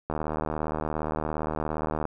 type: click train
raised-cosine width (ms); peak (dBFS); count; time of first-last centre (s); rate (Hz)
1; -15; 152; 0.1-2.053; 77.3
effects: none